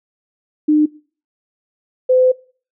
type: tone pair in turn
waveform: sine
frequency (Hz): 302.8 / 510.5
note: D#4 / C5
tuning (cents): -47 / -43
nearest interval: major sixth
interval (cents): 904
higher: second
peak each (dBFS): -9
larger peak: neither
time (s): 0.68-0.86 / 2.09-2.32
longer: second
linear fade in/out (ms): 10
effects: noise-tail reverb RT60 0.4 s tail -21 dB re dry